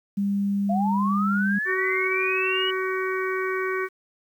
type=tone; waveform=sine; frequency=200 Hz; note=G3; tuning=35 cents sharp; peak=-21 dBFS; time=0.17-1.59 s; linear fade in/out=10 ms
type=linear sweep; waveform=sine; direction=up; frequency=659.3 to 2960 Hz; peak=-24 dBFS; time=0.69-2.71 s; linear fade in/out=10 ms
type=harmonic tone; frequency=376.4 Hz; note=F#4; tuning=30 cents sharp; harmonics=1 / 3 / 4 / 5 / 6; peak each=-26 / -31 / -32 / -33 / -34 dBFS; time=1.65-3.89 s; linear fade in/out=50 ms
effects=9-bit